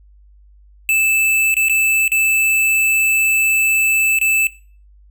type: tone with dropouts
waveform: square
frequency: 2632 Hz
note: E7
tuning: 3 cents flat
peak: -13 dBFS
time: 0.89-4.47 s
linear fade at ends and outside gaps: 1 ms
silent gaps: 1.542-1.567 / 1.685-1.696 / 2.079-2.118 / 4.188-4.213 s
effects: noise-tail reverb RT60 0.4 s tail -19 dB re dry + added 50 Hz sine -44 dBFS peak until 5.1 s